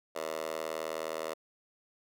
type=tone with high-pass filter; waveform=10% pulse; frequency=79.6 Hz; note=D#2; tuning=40 cents sharp; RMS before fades=-37 dBFS; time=0.15-1.34 s; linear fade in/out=10 ms; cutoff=600 Hz; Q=3; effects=none